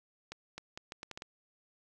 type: accelerating click train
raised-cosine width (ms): 0.2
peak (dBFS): -25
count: 8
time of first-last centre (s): 0.32-1.221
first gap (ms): 260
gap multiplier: 0.75
effects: none